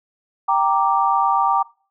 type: chord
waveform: sine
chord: G minor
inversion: none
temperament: equal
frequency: 784 / 932.3 / 1174.7 Hz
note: G5 / Bb5 / D6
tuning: 0 / 0 / 0 cents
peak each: -19 dBFS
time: 0.48-1.63 s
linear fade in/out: 10 ms
effects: noise-tail reverb RT60 0.4 s tail -23 dB re dry